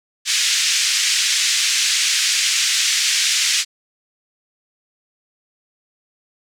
white band-pass noise, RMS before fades -18 dBFS, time 0.25-3.65 s, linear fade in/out 50 ms, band 1900 to 7100 Hz, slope 24 dB/octave, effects none

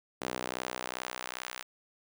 sawtooth tone with high-pass filter sweep, 62.5 Hz, B1, 21 cents sharp, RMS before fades -39 dBFS, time 0.21-1.63 s, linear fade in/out 10 ms, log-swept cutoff 330 to 1400 Hz, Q 0.72, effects none

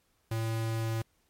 square tone, 112.7 Hz, A2, 42 cents sharp, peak -30 dBFS, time 0.31-1.02 s, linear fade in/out 5 ms, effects pink hiss -72 dBFS RMS until 1.29 s + MP3 64 kbps

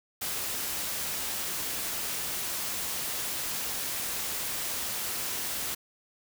white noise, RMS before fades -33 dBFS, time 0.21-5.75 s, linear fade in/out 10 ms, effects none

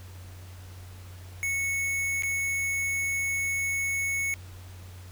square tone with dropouts, 2207 Hz, C#7, 8 cents flat, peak -27 dBFS, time 1.43-4.34 s, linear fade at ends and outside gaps 0 ms, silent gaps 2.223-2.234 s, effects added 91 Hz sine -42 dBFS peak until 5.11 s + pink hiss -52 dBFS RMS until 5.11 s

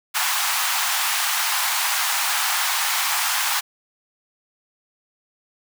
pink high-pass noise, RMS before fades -22 dBFS, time 0.14-3.61 s, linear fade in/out 20 ms, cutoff 790 Hz, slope 48 dB/octave, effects none

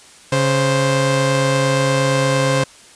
sawtooth tone pair together, 138.15 / 524 Hz, C#3 / C5, -6 / +2 cents, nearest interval octave + major seventh, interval 2308 cents, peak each -13 dBFS, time 0.32-2.64 s, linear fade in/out 5 ms, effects white hiss -44 dBFS RMS until 2.95 s + resampled to 22050 Hz

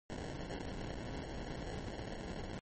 pink noise with sample-and-hold, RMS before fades -43 dBFS, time 0.1-2.59 s, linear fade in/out 0 ms, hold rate 1225 Hz, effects MP3 32 kbps

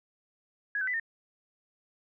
sine tone with pitch steps, 1666 / 1527 / 1992 / 1824 Hz, G#6 / G6 / B6 / A#6, +5 / -46 / +14 / -38 cents, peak -28 dBFS, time 0.75-0.998 s, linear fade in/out 2 ms, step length 62 ms, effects none

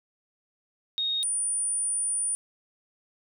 sine tone pair in turn, 3729 / 9396 Hz, A#7 / D9, 0 / 0 cents, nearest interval octave + major third, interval 1600 cents, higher second, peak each -25 dBFS, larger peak neither, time 0.98-1.23 / 1.23-2.35 s, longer second, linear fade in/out 0 ms, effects none

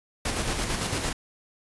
pink noise with tremolo, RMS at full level -27 dBFS, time 0.25-1.13 s, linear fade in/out 5 ms, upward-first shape square, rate 8.9 Hz, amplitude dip 35%, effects resampled to 24000 Hz

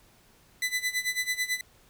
sawtooth tone with tremolo, 2000 Hz, B6, 21 cents sharp, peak -21 dBFS, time 0.62-1.61 s, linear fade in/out 2 ms, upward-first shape sine, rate 9.1 Hz, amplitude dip 85%, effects pink hiss -60 dBFS RMS until 1.89 s

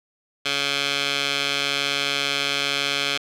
15% pulse tone with band-pass filter, 141 Hz, C#3, 30 cents sharp, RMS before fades -24 dBFS, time 0.45-3.18 s, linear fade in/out 10 ms, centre 3300 Hz, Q 1.8, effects none

